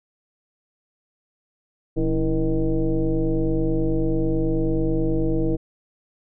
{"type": "tone with frequency modulation", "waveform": "sine", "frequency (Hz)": 174.61, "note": "F3", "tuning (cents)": 0, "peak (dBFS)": -18, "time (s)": [1.96, 5.57], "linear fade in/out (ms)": 20, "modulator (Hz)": 150, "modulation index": 2, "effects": []}